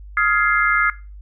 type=chord; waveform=sine; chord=F minor seventh; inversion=third; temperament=just; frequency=1257.2 / 1396.9 / 1676.3 / 2095 Hz; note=Eb6 / F6 / Ab6 / C7; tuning=+18 / 0 / +16 / +2 cents; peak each=-20 dBFS; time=0.17-0.9 s; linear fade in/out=2 ms; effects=noise-tail reverb RT60 0.3 s tail -18 dB re dry + added 50 Hz sine -35 dBFS peak until 1.21 s